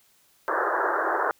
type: band-pass noise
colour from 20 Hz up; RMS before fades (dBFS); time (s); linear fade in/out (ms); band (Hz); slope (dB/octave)
white; -25; 0.48-1.31; 0; 330 to 1700; 96
effects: white hiss -62 dBFS RMS until 1.39 s